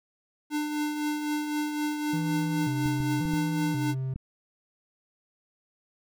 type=tone with tremolo; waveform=square; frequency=299.3 Hz; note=D4; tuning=33 cents sharp; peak=-26 dBFS; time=0.5-3.95 s; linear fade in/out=50 ms; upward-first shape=triangle; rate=3.9 Hz; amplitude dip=50%
type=tone with vibrato; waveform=triangle; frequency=146.83 Hz; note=D3; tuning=in tune; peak=-26 dBFS; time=2.13-4.14 s; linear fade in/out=5 ms; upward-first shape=square; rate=0.93 Hz; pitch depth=190 cents each way
type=clicks; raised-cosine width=5 ms; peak=-24 dBFS; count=5; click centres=2.859 / 3.004 / 3.254 / 3.337 / 4.16 s
effects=none